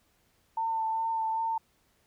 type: tone with vibrato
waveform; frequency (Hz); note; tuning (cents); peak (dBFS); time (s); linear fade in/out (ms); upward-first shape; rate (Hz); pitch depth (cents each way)
sine; 896; A5; +31; -27; 0.57-1.58; 5; sine; 2.5; 18
effects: pink hiss -69 dBFS RMS until 2.06 s